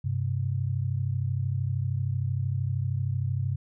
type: tone pair together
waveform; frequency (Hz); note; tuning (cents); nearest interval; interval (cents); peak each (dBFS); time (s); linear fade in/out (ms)
sine; 98 / 131; G2 / C3; 0 / +2; perfect fourth; 502; -28; 0.04-3.56; 10
effects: none